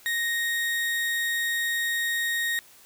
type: tone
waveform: 35% pulse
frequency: 1865 Hz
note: A#6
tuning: in tune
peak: -23 dBFS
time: 0.06-2.59 s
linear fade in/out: 0 ms
effects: white hiss -53 dBFS RMS until 2.85 s